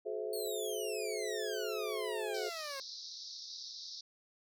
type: chord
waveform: sine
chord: F# half-diminished seventh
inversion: none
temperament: equal with one note detuned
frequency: 370 / 428.7 / 523.3 / 659.3 Hz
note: F#4 / A4 / C5 / E5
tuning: 0 / -45 / 0 / 0 cents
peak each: -43 / -38 / -43 / -44 dBFS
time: 0.05-2.5 s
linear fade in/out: 20 ms
type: exponential sweep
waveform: 15% pulse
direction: down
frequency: 4435 to 531 Hz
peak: -35 dBFS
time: 0.33-2.8 s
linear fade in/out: 2 ms
type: band-pass noise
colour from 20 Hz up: white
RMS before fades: -47 dBFS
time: 2.34-4.01 s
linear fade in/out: 5 ms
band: 3800 to 5700 Hz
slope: 96 dB/octave
effects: none